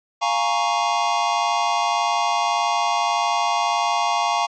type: chord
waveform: square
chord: Bb minor seventh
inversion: second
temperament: equal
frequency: 698.5 / 830.6 / 932.3 / 1108.7 Hz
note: F5 / Ab5 / Bb5 / Db6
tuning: 0 / 0 / 0 / 0 cents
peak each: -25 dBFS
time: 0.21-4.47 s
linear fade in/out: 20 ms
effects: resampled to 16000 Hz